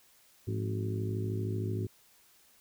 harmonic tone with a mistuned harmonic, 53 Hz, G#1, 36 cents sharp, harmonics 2 / 3 / 4 / 5 / 6 / 7 / 8, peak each -32 / -43 / -43 / -42 / -46 / -39 / -48 dBFS, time 0.47-1.87 s, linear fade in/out 10 ms, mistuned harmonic 3, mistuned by +150 cents, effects white hiss -63 dBFS RMS until 2.6 s

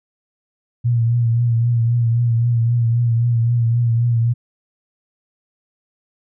sine tone with vibrato, 117.6 Hz, A#2, 16 cents sharp, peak -13 dBFS, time 0.84-4.34 s, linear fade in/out 20 ms, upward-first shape triangle, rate 3.8 Hz, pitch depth 51 cents each way, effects none

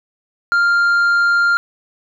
sine tone with tanh clipping, 1396.9 Hz, F6, in tune, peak -12 dBFS, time 0.52-1.57 s, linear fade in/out 0 ms, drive 4 dB, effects none

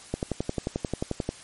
click train, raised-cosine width 2 ms, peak -13 dBFS, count 14, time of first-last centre 0.14-1.29 s, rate 11.3 Hz, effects white hiss -47 dBFS RMS until 1.43 s + MP3 48 kbps

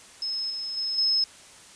sine tone with level steps, 5180 Hz, E8, 31 cents flat, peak -27 / -30 / -26 / -20 dBFS, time 0.22-1.24 s, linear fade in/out 2 ms, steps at 0.5 / 0.77 / 0.98 s, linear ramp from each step 2 ms, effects white hiss -49 dBFS RMS until 1.75 s + resampled to 22050 Hz

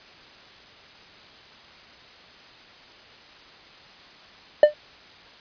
triangle tone with exponential decay, 599 Hz, D5, 34 cents sharp, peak -3 dBFS, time 4.63-4.74 s, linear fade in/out 2 ms, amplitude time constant 23 ms, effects white hiss -48 dBFS RMS until 5.4 s + resampled to 11025 Hz

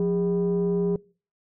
sine tone pair together, 177.3 / 405.7 Hz, F3 / G#4, +26 / -41 cents, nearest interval octave + major second, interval 1433 cents, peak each -22 dBFS, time 0-0.96 s, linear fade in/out 2 ms, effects noise-tail reverb RT60 0.4 s tail -25 dB re dry + tanh soft clip ceiling -17 dBFS

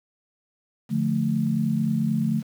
sine chord, D minor, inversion none, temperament just, 146.83 / 176.2 / 220.2 Hz, D3 / F3 / A3, 0 / +16 / +2 cents, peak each -26 / -27 / -23 dBFS, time 0.89-2.43 s, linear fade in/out 50 ms, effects 8-bit

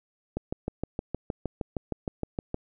click train, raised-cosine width 2 ms, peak -16 dBFS, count 15, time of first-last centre 0.37-2.544 s, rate 6.44 Hz, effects none

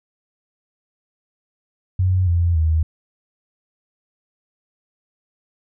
sine tone with pitch steps, 92.5 / 85.81 / 79.6 Hz, F#2 / F2 / D#2, 0 / -30 / +40 cents, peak -14 dBFS, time 1.99-2.83 s, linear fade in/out 5 ms, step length 280 ms, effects none

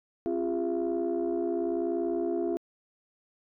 sine tone cluster, 265.2 / 344.1 / 405 / 678 Hz, C4 / F4 / G#4 / E5, +23 / -26 / -43 / +49 cents, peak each -34 / -28 / -32 / -36 dBFS, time 0.26-2.57 s, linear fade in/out 0 ms, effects tanh soft clip ceiling -20 dBFS

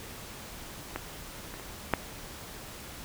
clicks, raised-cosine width 0.5 ms, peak -17 / -26 / -29 / -8 dBFS, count 4, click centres 0.96 / 1.54 / 1.597 / 1.937 s, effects pink hiss -44 dBFS RMS until 3.04 s

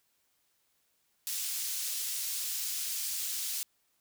pink high-pass noise, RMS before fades -35 dBFS, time 1.27-3.63 s, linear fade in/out 0 ms, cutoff 5100 Hz, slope 12 dB/octave, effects white hiss -74 dBFS RMS until 4 s

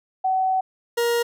sine / 40% pulse tone pair in turn, 755 / 471.8 Hz, F#5 / A#4, +35 / +21 cents, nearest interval minor sixth, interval 814 cents, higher first, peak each -18 dBFS, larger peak neither, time 0.24-0.61 / 0.97-1.23 s, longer first, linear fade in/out 10 ms, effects none

